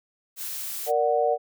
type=noise; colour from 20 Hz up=blue; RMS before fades=-33 dBFS; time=0.36-0.92 s; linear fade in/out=50 ms
type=chord; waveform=sine; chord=Bb augmented; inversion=none; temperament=equal; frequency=466.2 / 587.3 / 740 Hz; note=Bb4 / D5 / F#5; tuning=0 / 0 / 0 cents; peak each=-24 dBFS; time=0.86-1.38 s; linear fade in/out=50 ms
effects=none